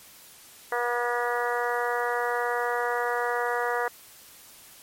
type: harmonic tone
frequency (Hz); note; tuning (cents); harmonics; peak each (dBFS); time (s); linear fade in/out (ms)
241.2; B3; -41; 2 / 3 / 4 / 5 / 6 / 7 / 8; -29 / -31 / -32 / -33 / -34 / -34 / -35; 0.72-3.88; 2
effects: white hiss -50 dBFS RMS until 4.82 s + MP3 64 kbps